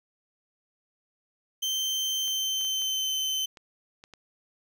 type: tone with pitch glide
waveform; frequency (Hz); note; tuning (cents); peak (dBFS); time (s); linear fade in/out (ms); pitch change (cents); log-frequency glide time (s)
30% pulse; 3114 to 3075; G7 to G7; -12 to -34; -24; 1.62-3.46; 10; -22; 2.19-3.12
type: clicks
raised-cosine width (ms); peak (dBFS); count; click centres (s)
0.2; -30; 7; 2.279 / 2.612 / 2.649 / 2.819 / 3.572 / 4.039 / 4.137
effects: none